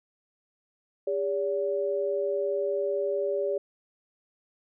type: tone pair together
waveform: sine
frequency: 403.3 / 572 Hz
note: G4 / D5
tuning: +49 / -46 cents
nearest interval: tritone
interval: 605 cents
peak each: -28 dBFS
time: 1.07-3.58 s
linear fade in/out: 5 ms
effects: none